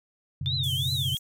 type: chord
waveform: sine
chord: F# suspended fourth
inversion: none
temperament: equal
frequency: 92.5 / 123.47 / 138.59 Hz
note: F#2 / B2 / C#3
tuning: 0 / 0 / 0 cents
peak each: -33 / -32 / -31 dBFS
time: 0.41-1.15 s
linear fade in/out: 5 ms
type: tone with vibrato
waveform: sine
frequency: 3505 Hz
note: A7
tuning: 7 cents flat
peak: -27 dBFS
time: 0.46-1.17 s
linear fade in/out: 0 ms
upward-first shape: triangle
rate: 2.7 Hz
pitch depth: 270 cents each way
type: band-pass noise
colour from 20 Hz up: white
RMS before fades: -41 dBFS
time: 0.63-1.19 s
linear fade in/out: 10 ms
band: 5800 to 15000 Hz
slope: 96 dB/octave
effects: none